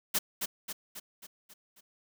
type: noise with echo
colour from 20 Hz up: white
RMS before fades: -28 dBFS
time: 0.14-0.19 s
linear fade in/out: 10 ms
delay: 270 ms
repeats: 6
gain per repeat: -5 dB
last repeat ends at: 1.81 s
effects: none